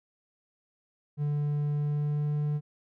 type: tone with pitch glide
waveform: triangle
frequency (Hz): 146.83 to 148.28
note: D3 to D3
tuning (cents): 0 to +17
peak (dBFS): -24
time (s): 1.17-2.61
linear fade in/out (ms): 50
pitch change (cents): +17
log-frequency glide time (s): 1.74-2.36
effects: none